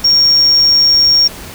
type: tone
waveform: sine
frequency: 5550 Hz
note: F8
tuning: 12 cents flat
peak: -4 dBFS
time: 0.04-1.28 s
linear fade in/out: 10 ms
effects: tanh soft clip ceiling -4 dBFS + pink hiss -30 dBFS RMS until 1.54 s